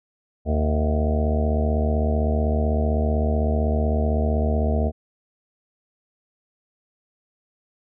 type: harmonic tone with a mistuned harmonic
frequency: 75.8 Hz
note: D#2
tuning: 45 cents flat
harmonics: 1 / 2 / 3 / 4 / 5 / 6 / 7 / 8 / 9 / 10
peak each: -20 / -34 / -26 / -38 / -34 / -30 / -37 / -29 / -33 / -37 dBFS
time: 0.45-4.92 s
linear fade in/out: 50 ms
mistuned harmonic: 8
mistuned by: +72 cents
effects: none

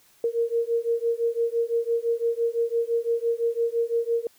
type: beating tone pair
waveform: sine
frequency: 462.3 / 468.2 Hz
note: A#4 / A#4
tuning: -14 / +8 cents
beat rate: 5.9 Hz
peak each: -25 / -25 dBFS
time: 0.24-4.27 s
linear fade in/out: 2 ms
effects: white hiss -59 dBFS RMS until 4.38 s

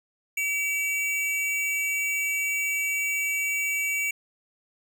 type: tone pair together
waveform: square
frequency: 2288 / 2726 Hz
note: D7 / F7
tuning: -46 / -43 cents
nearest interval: minor third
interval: 303 cents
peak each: -26 / -33 dBFS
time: 0.37-4.11 s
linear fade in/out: 5 ms
effects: none

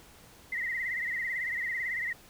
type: tone with vibrato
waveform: sine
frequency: 1969 Hz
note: B6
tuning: 6 cents flat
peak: -30 dBFS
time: 0.52-2.13 s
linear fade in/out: 5 ms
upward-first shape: sine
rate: 18 Hz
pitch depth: 99 cents each way
effects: pink hiss -55 dBFS RMS until 2.29 s

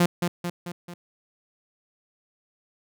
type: tone with echo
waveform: sawtooth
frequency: 174.61 Hz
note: F3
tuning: in tune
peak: -13 dBFS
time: 0-0.06 s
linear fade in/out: 5 ms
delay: 220 ms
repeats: 4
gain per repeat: -5 dB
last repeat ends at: 0.94 s
effects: none

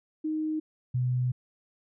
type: tone pair in turn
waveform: sine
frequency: 311.1 / 125.4 Hz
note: D#4 / B2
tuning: 0 / +27 cents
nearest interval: octave + major third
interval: 1573 cents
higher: first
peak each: -27 / -24 dBFS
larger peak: second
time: 0.24-0.6 / 0.94-1.32 s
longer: second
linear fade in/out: 10 ms
effects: none

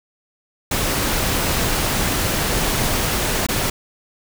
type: noise with dropouts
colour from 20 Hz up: pink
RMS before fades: -20 dBFS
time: 0.71-3.7 s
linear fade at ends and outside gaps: 5 ms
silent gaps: 3.467-3.486 s
effects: none

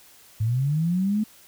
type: linear sweep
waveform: sine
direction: up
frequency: 104.5 to 219.4 Hz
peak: -20 dBFS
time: 0.4-1.24 s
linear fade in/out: 10 ms
effects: white hiss -52 dBFS RMS until 1.47 s

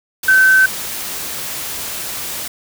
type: tone in noise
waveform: sine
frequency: 1535 Hz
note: G6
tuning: 37 cents flat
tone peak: -7 dBFS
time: 0.28-0.66 s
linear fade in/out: 5 ms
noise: white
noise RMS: -25 dBFS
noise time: 0.23-2.48 s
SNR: +15 dB
effects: none

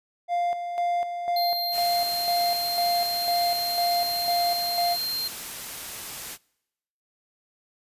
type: tone with tremolo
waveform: triangle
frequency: 698.5 Hz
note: F5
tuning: in tune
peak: -20 dBFS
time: 0.28-4.97 s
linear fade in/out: 50 ms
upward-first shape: square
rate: 2 Hz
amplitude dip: 55%
type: tone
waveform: square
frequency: 4186 Hz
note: C8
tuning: in tune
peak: -27 dBFS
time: 1.36-5.28 s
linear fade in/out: 5 ms
type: noise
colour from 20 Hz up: white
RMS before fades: -36 dBFS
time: 1.71-6.38 s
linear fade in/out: 50 ms
effects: noise-tail reverb RT60 0.9 s tail -26 dB re dry + resampled to 32000 Hz

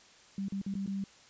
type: tone with dropouts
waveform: sine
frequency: 196 Hz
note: G3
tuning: in tune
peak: -32 dBFS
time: 0.38-1.04 s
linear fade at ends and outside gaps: 2 ms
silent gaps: 0.484-0.522 / 0.616-0.663 / 0.74-0.752 / 0.862-0.875 s
effects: white hiss -58 dBFS RMS until 1.29 s + resampled to 16000 Hz

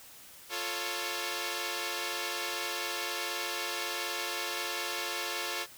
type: chord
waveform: 5% pulse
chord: F augmented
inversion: none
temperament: equal with one note detuned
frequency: 349.2 / 442.5 / 554.4 Hz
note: F4 / A4 / C#5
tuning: 0 / +10 / 0 cents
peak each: -26 dBFS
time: 0.49-5.67 s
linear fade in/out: 50 ms
effects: white hiss -52 dBFS RMS until 5.77 s

